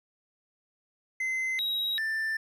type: tone with pitch steps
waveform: triangle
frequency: 2059 / 3829 / 1776 Hz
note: C7 / A#7 / A6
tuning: -28 / +46 / +16 cents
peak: -26 dBFS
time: 1.2-2.37 s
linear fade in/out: 5 ms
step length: 390 ms
effects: none